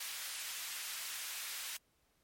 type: high-pass noise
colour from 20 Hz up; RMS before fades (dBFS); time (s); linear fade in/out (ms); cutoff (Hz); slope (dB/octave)
pink; -43; 0-1.77; 5; 1900; 12
effects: pink hiss -75 dBFS RMS until 2.23 s + MP3 64 kbps